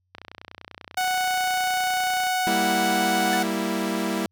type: click train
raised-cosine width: 0.3 ms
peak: -22 dBFS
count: 65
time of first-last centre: 0.15-2.269 s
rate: 30.2 Hz
type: tone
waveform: sawtooth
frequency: 740 Hz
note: F#5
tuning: in tune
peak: -18 dBFS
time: 0.97-3.43 s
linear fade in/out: 5 ms
type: chord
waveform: sawtooth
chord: E diminished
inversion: first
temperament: equal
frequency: 196 / 233.1 / 329.6 Hz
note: G3 / Bb3 / E4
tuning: 0 / 0 / 0 cents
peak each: -24 / -25 / -24 dBFS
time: 2.47-4.26 s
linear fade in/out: 0 ms
type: tone with exponential decay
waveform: 45% pulse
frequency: 1760 Hz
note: A6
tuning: in tune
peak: -27 dBFS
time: 3.33-3.44 s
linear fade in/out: 1 ms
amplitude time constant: 23 ms
effects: added 91 Hz sine -70 dBFS peak until 4.31 s